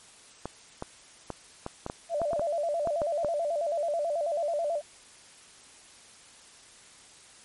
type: clicks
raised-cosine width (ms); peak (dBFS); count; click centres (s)
1; -19; 12; 0.456 / 0.824 / 1.303 / 1.664 / 1.864 / 1.899 / 2.217 / 2.332 / 2.395 / 2.873 / 3.018 / 3.247
type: tone with vibrato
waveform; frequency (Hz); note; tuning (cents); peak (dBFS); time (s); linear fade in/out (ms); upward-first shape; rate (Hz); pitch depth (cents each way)
sine; 630; D#5; +21; -26; 2.09-4.82; 50; square; 9.2; 120
effects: white hiss -53 dBFS RMS until 7.44 s + MP3 48 kbps